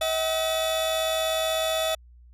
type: tone cluster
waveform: 40% pulse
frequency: 641 / 757 / 3493 Hz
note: E5 / F#5 / A7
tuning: -49 / +39 / -13 cents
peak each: -24 / -33 / -29 dBFS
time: 0.01-1.95 s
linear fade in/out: 5 ms
effects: added 60 Hz sine -48 dBFS peak until 2.33 s + resampled to 32000 Hz